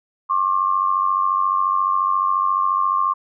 sine tone pair together, 1074 / 1168.3 Hz, C6 / D6, +45 / -9 cents, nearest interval minor second, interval 146 cents, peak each -18 / -20 dBFS, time 0.29-3.14 s, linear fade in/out 20 ms, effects none

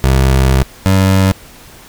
25% pulse tone pair in turn, 66 / 95.59 Hz, C2 / G2, +16 / -43 cents, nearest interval tritone, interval 641 cents, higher second, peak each -4 dBFS, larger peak neither, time 0.04-0.63 / 0.86-1.32 s, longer first, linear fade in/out 0 ms, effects pink hiss -38 dBFS RMS until 1.88 s

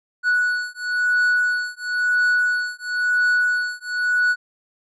triangle beating tone pair, 1472 / 1472.98 Hz, F#6 / F#6, -9 / -8 cents, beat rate 0.98 Hz, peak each -19 dBFS, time 0.23-4.36 s, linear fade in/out 50 ms, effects resampled to 22050 Hz

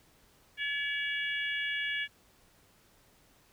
harmonic tone with a mistuned harmonic, 570 Hz, C#5, 48 cents sharp, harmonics 3 / 4 / 5 / 6, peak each -34 / -36 / -38 / -40 dBFS, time 0.57-2.08 s, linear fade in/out 50 ms, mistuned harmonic 6, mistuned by -33 cents, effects pink hiss -64 dBFS RMS until 3.52 s

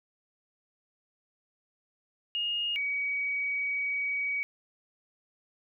sine tone pair in turn, 2851 / 2263 Hz, F7 / C#7, +35 / +35 cents, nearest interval major third, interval 400 cents, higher first, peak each -28 dBFS, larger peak neither, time 2.35-2.76 / 2.76-4.43 s, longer second, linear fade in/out 0 ms, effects none

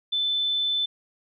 sine tone, 3520 Hz, A7, in tune, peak -22 dBFS, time 0.12-0.86 s, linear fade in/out 10 ms, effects none

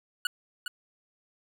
25% pulse tone with echo, 1461 Hz, F#6, 22 cents flat, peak -22 dBFS, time 0.25-0.27 s, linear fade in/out 2 ms, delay 410 ms, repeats 1, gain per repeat -7 dB, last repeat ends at 0.68 s, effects none

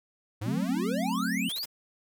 square exponential sweep, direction up, 98 to 5150 Hz, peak -32 dBFS, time 0.41-1.65 s, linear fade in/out 10 ms
sine chord, F# diminished, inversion none, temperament equal, 185 / 220 / 261.6 Hz, F#3 / A3 / C4, 0 / 0 / 0 cents, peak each -32 dBFS, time 0.46-1.49 s, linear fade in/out 5 ms
white noise bursts, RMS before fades -41 dBFS, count 3, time 1.49-1.658 s, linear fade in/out 5 ms, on 32 ms, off 36 ms
effects none

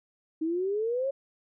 sine exponential sweep, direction up, 311.1 to 559 Hz, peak -26 dBFS, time 0.41-1.11 s, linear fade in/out 10 ms, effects none

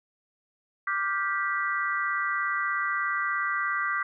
sine chord, G dominant seventh, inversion second, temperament just, 1176 / 1411.2 / 1568 / 1960 Hz, D6 / F6 / G6 / B6, +2 / +18 / 0 / -14 cents, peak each -29 / -34 / -31 / -31 dBFS, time 0.87-4.03 s, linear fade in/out 5 ms, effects none

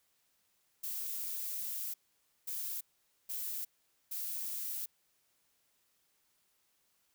violet noise bursts at uneven times, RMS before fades -39 dBFS, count 4, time 0.83-1.94 / 2.47-2.81 / 3.29-3.65 / 4.11-4.86 s, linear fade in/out 10 ms, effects white hiss -75 dBFS RMS until 7.14 s

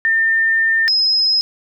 sine tone pair in turn, 1805 / 5105 Hz, A6 / D#8, +44 / +44 cents, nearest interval octave + tritone, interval 1800 cents, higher second, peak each -12 dBFS, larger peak neither, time 0.05-0.88 / 0.88-1.41 s, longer first, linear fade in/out 0 ms, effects none

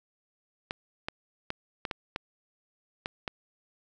clicks, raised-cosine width 0.3 ms, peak -16 dBFS, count 8, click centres 0.709 / 1.085 / 1.504 / 1.852 / 1.912 / 2.161 / 3.059 / 3.278 s, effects none

